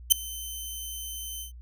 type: tone with ADSR envelope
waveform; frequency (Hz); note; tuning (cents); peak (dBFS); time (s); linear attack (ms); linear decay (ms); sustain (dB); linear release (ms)
10% pulse; 3074; G7; -35; -3; 0.1-1.52; 21; 4; -24; 110
effects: added 60 Hz sine -42 dBFS peak until 1.61 s